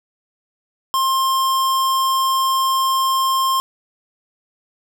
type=tone; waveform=square; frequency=1060 Hz; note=C6; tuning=22 cents sharp; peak=-16 dBFS; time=0.94-3.6 s; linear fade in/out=0 ms; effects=none